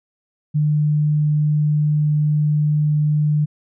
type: tone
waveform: sine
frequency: 150.2 Hz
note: D3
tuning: 39 cents sharp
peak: -14 dBFS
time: 0.54-3.46 s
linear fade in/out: 20 ms
effects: none

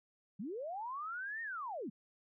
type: linear two-way sweep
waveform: sine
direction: up then down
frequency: 169.3 to 1864.7 to 169.3 Hz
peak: -39 dBFS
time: 0.39-1.9 s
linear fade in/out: 10 ms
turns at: 1.42 s
effects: none

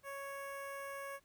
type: tone with notch filter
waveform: 15% pulse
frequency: 554.4 Hz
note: C#5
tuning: in tune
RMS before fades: -45 dBFS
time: 0.03-1.2 s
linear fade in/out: 50 ms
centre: 4500 Hz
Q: 0.8
effects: pink hiss -73 dBFS RMS until 1.24 s

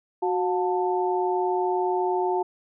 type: tone cluster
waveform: sine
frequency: 367.7 / 717 / 886 Hz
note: F#4 / F5 / A5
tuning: -11 / +45 / +12 cents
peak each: -24 / -28 / -27 dBFS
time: 0.22-2.43 s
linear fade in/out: 10 ms
effects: none

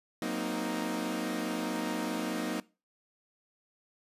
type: chord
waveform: sawtooth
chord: C half-diminished seventh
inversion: second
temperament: equal with one note detuned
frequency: 185 / 233.1 / 257.9 / 311.1 Hz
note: Gb3 / Bb3 / C4 / Eb4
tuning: 0 / 0 / -25 / 0 cents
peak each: -35 / -32 / -35 / -32 dBFS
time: 0.22-2.6 s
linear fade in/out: 2 ms
effects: noise-tail reverb RT60 0.3 s tail -21 dB re dry + resampled to 32000 Hz

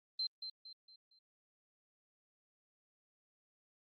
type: tone with echo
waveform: sine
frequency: 4115 Hz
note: C8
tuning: 30 cents flat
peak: -34 dBFS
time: 0.19-0.27 s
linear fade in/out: 5 ms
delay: 230 ms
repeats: 4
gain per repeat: -8 dB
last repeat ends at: 1.19 s
effects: Opus 24 kbps

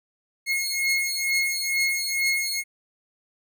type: beating tone pair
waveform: sawtooth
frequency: 2161 / 2163.2 Hz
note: C#7 / C#7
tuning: -45 / -43 cents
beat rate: 2.2 Hz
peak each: -22 dBFS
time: 0.46-2.64 s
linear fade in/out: 50 ms
effects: none

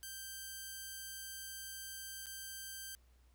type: tone with dropouts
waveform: 5% pulse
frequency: 1568 Hz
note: G6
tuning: in tune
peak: -34 dBFS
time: 0.03-2.95 s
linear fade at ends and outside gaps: 0 ms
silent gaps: 2.259-2.267 s
effects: added 61 Hz sine -64 dBFS peak until 3.34 s + pink hiss -75 dBFS RMS until 3.34 s

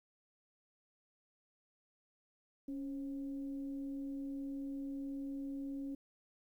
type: tone with frequency modulation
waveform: sine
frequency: 277.2 Hz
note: C#4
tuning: in tune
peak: -39 dBFS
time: 2.68-5.95 s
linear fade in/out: 5 ms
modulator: 258 Hz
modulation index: 0.27
effects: 12-bit

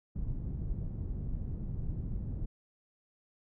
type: low-pass noise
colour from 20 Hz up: pink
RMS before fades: -36 dBFS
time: 0.15-2.46 s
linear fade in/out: 10 ms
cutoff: 150 Hz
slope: 12 dB/octave
effects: none

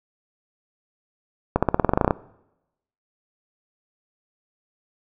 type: accelerating click train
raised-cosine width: 1 ms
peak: -3 dBFS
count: 13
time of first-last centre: 1.56-2.108 s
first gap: 66 ms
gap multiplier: 0.93
effects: noise-tail reverb RT60 0.9 s tail -21 dB re dry

